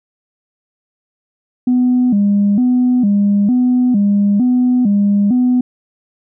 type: tone with vibrato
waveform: sine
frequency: 224.8 Hz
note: A3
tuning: 37 cents sharp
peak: -8 dBFS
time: 1.67-5.61 s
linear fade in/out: 5 ms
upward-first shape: square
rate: 1.1 Hz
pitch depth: 180 cents each way
effects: tanh soft clip ceiling -6 dBFS